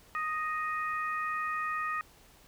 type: harmonic tone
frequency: 622.3 Hz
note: D#5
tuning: in tune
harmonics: 2 / 3 / 4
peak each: -32 / -36 / -43 dBFS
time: 0.15-2.01 s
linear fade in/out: 0 ms
effects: pink hiss -59 dBFS RMS until 2.47 s